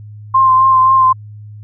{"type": "tone with vibrato", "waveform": "sine", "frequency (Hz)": 1049, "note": "C6", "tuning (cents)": 4, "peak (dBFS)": -6, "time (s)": [0.34, 1.13], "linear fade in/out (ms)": 10, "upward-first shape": "triangle", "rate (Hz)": 3.8, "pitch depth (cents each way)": 27, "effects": ["added 105 Hz sine -30 dBFS peak until 1.63 s"]}